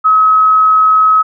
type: tone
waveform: sine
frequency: 1279 Hz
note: D#6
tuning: 47 cents sharp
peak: -5 dBFS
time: 0.04-1.23 s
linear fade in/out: 20 ms
effects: none